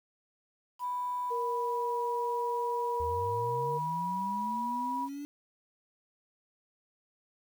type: tone with pitch glide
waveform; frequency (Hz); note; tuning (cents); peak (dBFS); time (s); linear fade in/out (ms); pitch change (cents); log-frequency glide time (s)
sine; 987.8 to 972; B5 to B5; 0 to -28; -31; 0.79-5.09; 50; -28; 1.39-2.02
type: tone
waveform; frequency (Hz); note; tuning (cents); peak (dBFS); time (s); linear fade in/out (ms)
sine; 469.8; A#4; +13; -33; 1.3-3.79; 20
type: linear sweep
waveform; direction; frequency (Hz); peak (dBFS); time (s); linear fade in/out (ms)
sine; up; 74.3 to 291.7; -37; 3-5.25; 0
effects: 9-bit